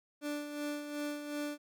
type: tone with tremolo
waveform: 30% pulse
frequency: 293.7 Hz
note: D4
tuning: in tune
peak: -32 dBFS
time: 0.21-1.58 s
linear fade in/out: 50 ms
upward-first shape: sine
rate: 2.7 Hz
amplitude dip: 55%
effects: none